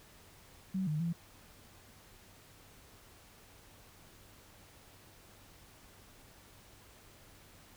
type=tone with pitch steps; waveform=sine; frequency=189.3 / 152.5 / 168.7 Hz; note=F#3 / D#3 / E3; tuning=+40 / -34 / +40 cents; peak=-31 dBFS; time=0.74-1.13 s; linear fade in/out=10 ms; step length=130 ms; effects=added 97 Hz sine -66 dBFS peak until 7.76 s + pink hiss -59 dBFS RMS until 7.76 s